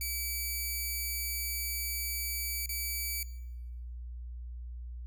5% pulse tone with dropouts, 2300 Hz, D7, 37 cents flat, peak -24 dBFS, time 0.01-3.23 s, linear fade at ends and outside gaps 2 ms, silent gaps 2.66-2.691 s, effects noise-tail reverb RT60 1.0 s tail -18 dB re dry + added 60 Hz sine -39 dBFS peak until 5.06 s

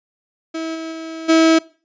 35% pulse tone with level steps, 323.8 Hz, E4, 31 cents flat, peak -21 / -24 / -26 / -8 dBFS, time 0.54-1.59 s, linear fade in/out 10 ms, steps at 0.74 / 0.91 / 1.28 s, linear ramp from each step 20 ms, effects noise-tail reverb RT60 0.4 s tail -23 dB re dry + resampled to 16000 Hz

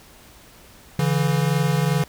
square tone pair together, 142.26 / 164.81 Hz, C#3 / E3, +45 / 0 cents, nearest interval minor third, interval 255 cents, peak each -21 / -22 dBFS, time 0.99-2.04 s, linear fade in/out 2 ms, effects pink hiss -48 dBFS RMS until 2.08 s

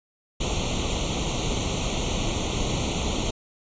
pink noise with comb filter, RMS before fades -26 dBFS, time 0.4-3.31 s, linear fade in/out 10 ms, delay 0.3 ms, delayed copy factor +1, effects resampled to 16000 Hz

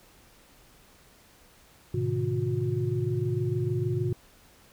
sine tone cluster, 107.4 / 127.6 / 154.1 / 360.5 Hz, A2 / C3 / D#3 / F#4, -41 / -43 / -16 / -45 cents, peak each -30 / -29 / -34 / -31 dBFS, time 1.94-4.13 s, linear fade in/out 5 ms, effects pink hiss -57 dBFS RMS until 4.72 s

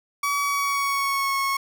30% pulse tone with pitch glide, 1138 to 1095.4 Hz, C#6 to C#6, +45 to -21 cents, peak -19 dBFS, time 0.23-1.57 s, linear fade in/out 5 ms, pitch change -66 cents, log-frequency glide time 0.41-1.36 s, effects 10-bit

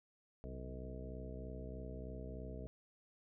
harmonic tone with a mistuned harmonic, 63.2 Hz, B1, 41 cents sharp, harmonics 1 / 2 / 3 / 4 / 5 / 6 / 7 / 8 / 10, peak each -47 / -52 / -54 / -54 / -58 / -60 / -53 / -58 / -55 dBFS, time 0.44-2.67 s, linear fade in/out 0 ms, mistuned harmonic 2, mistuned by +75 cents, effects none

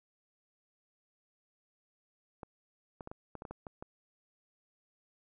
clicks, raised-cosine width 1 ms, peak -29 dBFS, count 10, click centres 2.432 / 3.008 / 3.074 / 3.115 / 3.353 / 3.421 / 3.452 / 3.51 / 3.668 / 3.825 s, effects none

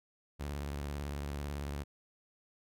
sawtooth tone with vibrato, 71.6 Hz, D2, 43 cents flat, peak -33 dBFS, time 0.39-1.84 s, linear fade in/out 20 ms, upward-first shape sine, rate 18 Hz, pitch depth 110 cents each way, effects none

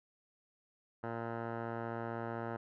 10% pulse tone with low-pass filter, 115.7 Hz, A#2, 13 cents flat, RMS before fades -40 dBFS, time 1.03-2.57 s, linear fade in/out 10 ms, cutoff 1200 Hz, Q 6.7, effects none

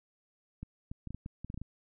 clicks, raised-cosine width 5 ms, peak -28 dBFS, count 11, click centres 0.63 / 0.915 / 1.073 / 1.106 / 1.146 / 1.261 / 1.446 / 1.501 / 1.543 / 1.576 / 1.616 s, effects none

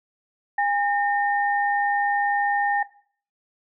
sine tone pair together, 813 / 1825.1 Hz, G#5 / A#6, -37 / -37 cents, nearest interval octave + major second, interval 1400 cents, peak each -20 / -24 dBFS, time 0.58-2.83 s, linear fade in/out 5 ms, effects noise-tail reverb RT60 0.5 s tail -18 dB re dry

